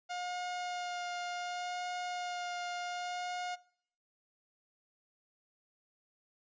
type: tone with vibrato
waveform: sawtooth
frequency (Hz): 713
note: F5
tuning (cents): +36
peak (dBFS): -33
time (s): 0.09-3.56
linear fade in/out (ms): 20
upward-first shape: sine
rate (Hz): 0.68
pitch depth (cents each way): 12
effects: noise-tail reverb RT60 0.6 s tail -21 dB re dry + resampled to 16000 Hz